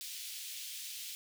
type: high-pass noise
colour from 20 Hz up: pink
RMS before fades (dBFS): -44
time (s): 0.01-1.15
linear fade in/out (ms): 0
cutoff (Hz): 2800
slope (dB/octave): 24
effects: none